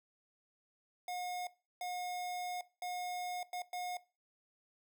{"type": "tone bursts at uneven times", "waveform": "square", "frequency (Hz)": 720, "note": "F#5", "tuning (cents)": -47, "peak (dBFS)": -39, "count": 5, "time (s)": [[1.08, 1.47], [1.81, 2.61], [2.82, 3.43], [3.53, 3.62], [3.73, 3.97]], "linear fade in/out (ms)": 2, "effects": ["noise-tail reverb RT60 0.3 s tail -19 dB re dry"]}